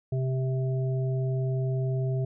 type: harmonic tone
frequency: 130.81 Hz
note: C3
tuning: in tune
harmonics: 1 / 3 / 5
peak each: -25 / -35 / -39 dBFS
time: 0.12-2.25 s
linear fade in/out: 5 ms
effects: none